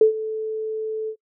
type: tone with ADSR envelope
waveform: sine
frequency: 437.2 Hz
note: A4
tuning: 11 cents flat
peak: -8 dBFS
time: 0.01-1.16 s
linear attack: 3 ms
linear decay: 110 ms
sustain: -16 dB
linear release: 75 ms
effects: noise-tail reverb RT60 0.1 s tail -26 dB re dry